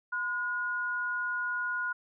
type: tone pair together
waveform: sine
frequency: 1019 / 1441.1 Hz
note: C6 / F#6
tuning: -46 / -46 cents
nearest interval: tritone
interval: 600 cents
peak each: -38 / -30 dBFS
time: 0.12-1.93 s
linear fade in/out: 10 ms
effects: none